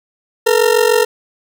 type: ring-modulated tone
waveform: 40% pulse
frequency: 458.6 Hz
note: A#4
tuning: 28 cents flat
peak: -6 dBFS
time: 0.46-1.05 s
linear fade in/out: 10 ms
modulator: 23.4 Hz
effects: none